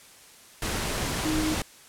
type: tone in noise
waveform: sine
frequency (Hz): 311.1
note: D#4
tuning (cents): 0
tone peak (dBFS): -25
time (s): 1.25-1.54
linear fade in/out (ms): 2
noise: pink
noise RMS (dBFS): -29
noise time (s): 0.62-1.62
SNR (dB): +1
effects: white hiss -51 dBFS RMS until 1.88 s + low-pass 11000 Hz 12 dB/octave